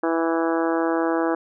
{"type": "harmonic tone", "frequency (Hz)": 164.81, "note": "E3", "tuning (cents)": 0, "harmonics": [2, 3, 4, 5, 6, 7, 8, 9, 10], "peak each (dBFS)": [-22, -26, -28, -30, -32, -33, -34, -35, -36], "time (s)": [0.03, 1.35], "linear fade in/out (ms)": 5, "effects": []}